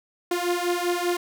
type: beating tone pair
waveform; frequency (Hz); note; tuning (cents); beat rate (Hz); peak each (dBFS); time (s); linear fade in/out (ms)
sawtooth; 349.2 / 354.3; F4 / F4; 0 / +25; 5.1; -22; 0.31-1.17; 5
effects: none